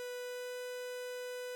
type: tone with pitch glide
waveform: 45% pulse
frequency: 493.9 to 497.3 Hz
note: B4 to B4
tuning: 0 to +12 cents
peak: -40 dBFS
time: 0-1.55 s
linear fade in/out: 0 ms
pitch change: +12 cents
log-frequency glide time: 0.14-0.58 s
effects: none